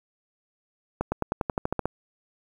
accelerating click train, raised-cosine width 1 ms, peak -11 dBFS, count 11, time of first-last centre 1.01-1.856 s, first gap 110 ms, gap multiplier 0.94, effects 8-bit

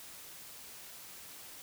silence, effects white hiss -50 dBFS RMS until 1.62 s

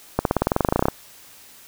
accelerating click train, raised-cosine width 1 ms, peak -3 dBFS, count 17, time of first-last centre 0.19-0.884 s, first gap 62 ms, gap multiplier 0.95, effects white hiss -47 dBFS RMS until 1.67 s

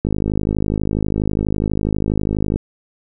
click train, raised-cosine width 3 ms, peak -6 dBFS, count 132, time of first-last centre 0.05-2.56 s, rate 52.2 Hz, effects none

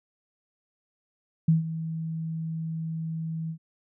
sine tone with ADSR envelope, 161.7 Hz, E3, 33 cents flat, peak -15 dBFS, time 1.48-3.58 s, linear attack 6 ms, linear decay 140 ms, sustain -14 dB, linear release 82 ms, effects none

